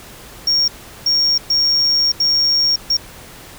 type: tone bursts at uneven times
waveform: triangle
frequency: 5550 Hz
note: F8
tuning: 12 cents flat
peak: -11 dBFS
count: 5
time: 0.47-0.68 / 1.06-1.38 / 1.5-2.12 / 2.2-2.76 / 2.9-2.97 s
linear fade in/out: 5 ms
effects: pink hiss -38 dBFS RMS until 3.58 s